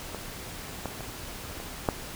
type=clicks; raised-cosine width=1 ms; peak=-21 / -17 / -22 / -25 / -9 dBFS; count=5; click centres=0.147 / 0.857 / 1.007 / 1.601 / 1.888 s; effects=pink hiss -40 dBFS RMS until 2.15 s